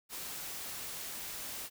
white noise, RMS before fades -42 dBFS, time 0.09-1.7 s, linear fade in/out 50 ms, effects none

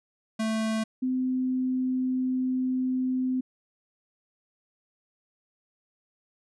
square / sine tone pair in turn, 220.5 / 256.6 Hz, A3 / C4, +4 / -34 cents, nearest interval minor third, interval 262 cents, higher second, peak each -26 / -24 dBFS, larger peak second, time 0.39-0.84 / 1.02-3.41 s, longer second, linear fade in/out 10 ms, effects resampled to 24000 Hz

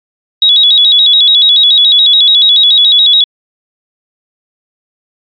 sine tone with vibrato, 3598 Hz, A7, 38 cents sharp, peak -3 dBFS, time 0.42-3.24 s, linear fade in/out 2 ms, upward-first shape square, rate 7 Hz, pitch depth 96 cents each way, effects AAC 64 kbps

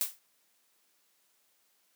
blue noise with exponential decay, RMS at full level -26 dBFS, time 0.01-0.19 s, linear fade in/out 0 ms, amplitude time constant 37 ms, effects white hiss -71 dBFS RMS until 1.95 s + high-pass 200 Hz 12 dB/octave

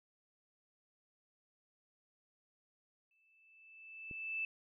sine tone with exponential growth, 2637 Hz, E7, in tune, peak -34 dBFS, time 3.11-4.45 s, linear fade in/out 2 ms, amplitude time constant 290 ms
click, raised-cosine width 3 ms, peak -38 dBFS, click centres 4.112 s
effects none

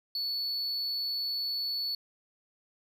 triangle tone, 4435 Hz, C#8, in tune, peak -29 dBFS, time 0.15-1.95 s, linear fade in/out 2 ms, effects none

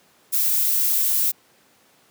violet noise, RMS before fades -20 dBFS, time 0.32-1.32 s, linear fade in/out 20 ms, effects pink hiss -57 dBFS RMS until 2.1 s + high-pass 200 Hz 12 dB/octave

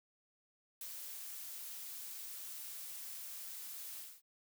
blue noise with ADSR envelope, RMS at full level -45 dBFS, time 0.81-4.22 s, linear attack 3 ms, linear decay 67 ms, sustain -2 dB, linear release 240 ms, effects none

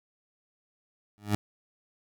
20% pulse tone with exponential growth, 103.83 Hz, G#2, in tune, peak -16 dBFS, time 1.18-1.35 s, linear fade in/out 0 ms, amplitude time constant 35 ms, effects none

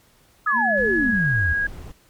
sine exponential sweep, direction down, 1316 to 72.6 Hz, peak -20 dBFS, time 0.46-1.53 s, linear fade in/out 5 ms
sine tone with pitch glide, 1699 to 1644.9 Hz, G#6 to G#6, +39 to -17 cents, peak -19 dBFS, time 0.47-1.67 s, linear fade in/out 5 ms, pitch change -56 cents, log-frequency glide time 0.96-1.22 s
sine tone with vibrato, 220 Hz, A3, in tune, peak -27 dBFS, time 0.52-1.17 s, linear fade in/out 50 ms, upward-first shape triangle, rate 2.9 Hz, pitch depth 150 cents each way
brown noise, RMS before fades -36 dBFS, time 0.77-1.92 s, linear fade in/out 5 ms
effects pink hiss -57 dBFS RMS until 2.09 s + MP3 96 kbps

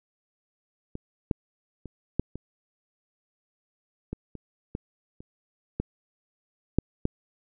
clicks, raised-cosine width 3 ms, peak -22 / -11 / -26 / -10 / -23 / -19 / -26 / -18 / -30 / -14 / -7 / -11 dBFS, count 12, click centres 0.954 / 1.312 / 1.857 / 2.196 / 2.356 / 4.13 / 4.353 / 4.751 / 5.205 / 5.8 / 6.786 / 7.054 s, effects none

